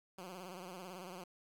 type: tone with vibrato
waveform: 10% pulse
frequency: 182.7 Hz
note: F#3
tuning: 22 cents flat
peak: -38 dBFS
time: 0.18-1.24 s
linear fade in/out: 5 ms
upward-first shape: sine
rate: 18 Hz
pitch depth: 92 cents each way
effects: 11-bit